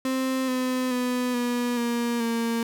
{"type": "tone with pitch steps", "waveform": "35% pulse", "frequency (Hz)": [261.6, 255.2, 248.9, 242.8, 236.9, 231], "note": ["C4", "C4", "B3", "B3", "A#3", "A#3"], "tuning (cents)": [0, -43, 14, -29, 28, -16], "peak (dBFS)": -22, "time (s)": [0.05, 2.63], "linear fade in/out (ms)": 2, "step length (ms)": 430, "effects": []}